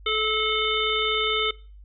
harmonic tone with a mistuned harmonic, 433.9 Hz, A4, 24 cents flat, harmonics 1 / 3 / 5 / 7 / 8, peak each -28 / -28 / -28 / -28 / -28 dBFS, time 0.06-1.51 s, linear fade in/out 5 ms, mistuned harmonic 8, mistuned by +67 cents, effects noise-tail reverb RT60 0.4 s tail -21 dB re dry + added 50 Hz sine -43 dBFS peak until 1.84 s

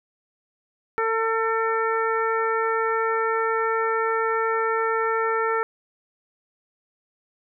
harmonic tone, 449.3 Hz, A4, 36 cents sharp, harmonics 1 / 2 / 3 / 4 / 5, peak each -24 / -28 / -25 / -30 / -36 dBFS, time 0.98-5.63 s, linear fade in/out 0 ms, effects none

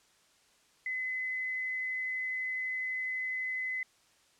sine tone, 2028 Hz, B6, 45 cents sharp, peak -32 dBFS, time 0.86-3.83 s, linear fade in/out 2 ms, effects white hiss -66 dBFS RMS until 4.39 s + low-pass 8000 Hz 12 dB/octave

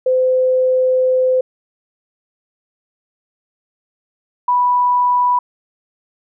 sine tone pair in turn, 513 / 984.5 Hz, C5 / B5, -34 / -6 cents, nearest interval major seventh, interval 1128 cents, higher second, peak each -11 dBFS, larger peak neither, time 0.06-1.41 / 4.48-5.39 s, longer first, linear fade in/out 5 ms, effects none

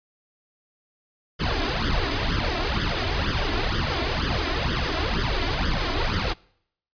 pink noise with flanger, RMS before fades -24 dBFS, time 1.39-6.34 s, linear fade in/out 20 ms, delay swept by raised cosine 0.6 to 3 ms, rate 2.1 Hz, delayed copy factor +0.8, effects noise-tail reverb RT60 0.7 s tail -25 dB re dry + resampled to 11025 Hz

